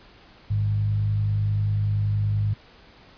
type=tone with frequency modulation; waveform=sine; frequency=103.83 Hz; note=G#2; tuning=in tune; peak=-20 dBFS; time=0.5-2.54 s; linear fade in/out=10 ms; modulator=50.3 Hz; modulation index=0.4; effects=pink hiss -51 dBFS RMS until 3.17 s + resampled to 11025 Hz